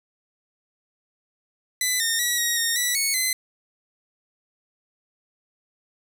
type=tone with pitch steps; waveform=10% pulse; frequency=2002 / 1831 / 1929 / 1889 / 1845 / 1958 / 2210 / 2042 Hz; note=B6 / A#6 / B6 / A#6 / A#6 / B6 / C#7 / C7; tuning=+23 / -32 / -41 / +22 / -18 / -15 / -6 / -43 cents; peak=-12 dBFS; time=1.81-3.33 s; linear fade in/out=2 ms; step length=190 ms; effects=none